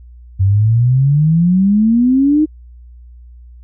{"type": "exponential sweep", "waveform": "sine", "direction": "up", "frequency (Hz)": [93.3, 314.6], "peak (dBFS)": -8, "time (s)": [0.39, 2.46], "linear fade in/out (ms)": 20, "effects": ["added 60 Hz sine -35 dBFS peak until 3.63 s"]}